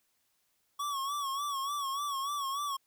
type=tone with vibrato; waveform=square; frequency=1121 Hz; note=C#6; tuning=19 cents sharp; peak=-33 dBFS; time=0.79-2.77 s; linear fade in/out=10 ms; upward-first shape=sine; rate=3.4 Hz; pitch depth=77 cents each way; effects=white hiss -75 dBFS RMS until 2.86 s